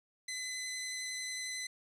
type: tone with vibrato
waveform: 15% pulse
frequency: 2022 Hz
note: B6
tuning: 40 cents sharp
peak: -31 dBFS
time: 0.28-1.67 s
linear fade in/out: 5 ms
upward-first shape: triangle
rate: 11 Hz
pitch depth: 13 cents each way
effects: low-pass 12000 Hz 12 dB/octave + 12-bit

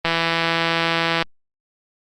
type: click train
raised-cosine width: 0.3 ms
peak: -3 dBFS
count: 196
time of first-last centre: 0.05-1.225 s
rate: 166 Hz
effects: Opus 24 kbps

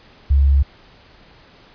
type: tone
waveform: sine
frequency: 69.3 Hz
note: C#2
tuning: in tune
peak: -10 dBFS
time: 0.3-0.63 s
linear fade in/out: 10 ms
effects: pink hiss -48 dBFS RMS until 1.74 s + resampled to 11025 Hz

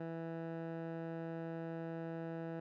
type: tone with low-pass filter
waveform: 15% pulse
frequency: 164.7 Hz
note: E3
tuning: 1 cent flat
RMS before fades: -43 dBFS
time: 0-2.6 s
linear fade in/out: 5 ms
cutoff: 1300 Hz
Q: 0.77
effects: none

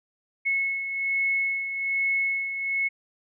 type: beating tone pair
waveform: sine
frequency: 2190 / 2191.2 Hz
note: C#7 / C#7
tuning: -22 / -21 cents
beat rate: 1.2 Hz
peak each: -24 / -32 dBFS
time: 0.45-2.89 s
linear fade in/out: 20 ms
effects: none

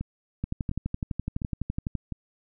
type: two click trains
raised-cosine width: 5 ms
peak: -16 / -19 dBFS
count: 19 / 4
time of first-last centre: 0.44-1.953 / 0.01-2.123 s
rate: 11.9 / 1.42 Hz
effects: none

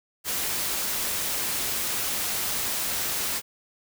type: noise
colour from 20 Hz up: white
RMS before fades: -28 dBFS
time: 0.24-3.42 s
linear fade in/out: 50 ms
effects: none

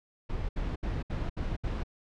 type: noise bursts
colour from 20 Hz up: brown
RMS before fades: -32 dBFS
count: 6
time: 0.29-1.835 s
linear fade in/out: 10 ms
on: 200 ms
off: 69 ms
effects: low-pass 4000 Hz 12 dB/octave

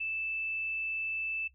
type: tone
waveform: sine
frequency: 2637 Hz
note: E7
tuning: in tune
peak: -32 dBFS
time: 0-1.48 s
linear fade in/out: 10 ms
effects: noise-tail reverb RT60 0.1 s tail -17 dB re dry + added 65 Hz sine -61 dBFS peak until 1.54 s

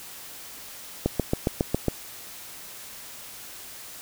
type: click train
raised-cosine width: 2 ms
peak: -8 dBFS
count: 7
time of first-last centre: 1.06-1.883 s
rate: 7.29 Hz
effects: white hiss -42 dBFS RMS until 4.01 s

